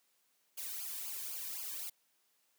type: noise with flanger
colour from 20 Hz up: blue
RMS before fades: -42 dBFS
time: 0.57-1.9 s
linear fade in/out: 10 ms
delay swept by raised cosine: 0.52 to 1.52 ms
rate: 3.9 Hz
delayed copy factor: -0.85
effects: white hiss -75 dBFS RMS until 2.58 s + high-pass 200 Hz 12 dB/octave